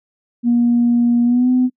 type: tone with pitch glide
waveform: sine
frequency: 238.5 to 252.5 Hz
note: A#3 to B3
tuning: +40 to +39 cents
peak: -10 dBFS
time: 0.43-1.7 s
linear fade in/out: 50 ms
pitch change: +99 cents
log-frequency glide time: 1.24-1.49 s
effects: noise-tail reverb RT60 0.1 s tail -26 dB re dry + tanh soft clip ceiling -6 dBFS